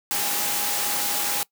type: tone in noise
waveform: sine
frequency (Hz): 820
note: G#5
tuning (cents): -22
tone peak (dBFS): -34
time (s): 0.11-1.43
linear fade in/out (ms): 0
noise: white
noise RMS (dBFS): -25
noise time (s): 0.11-1.43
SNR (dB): -12
effects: noise-tail reverb RT60 0.1 s tail -22 dB re dry + high-pass 150 Hz 12 dB/octave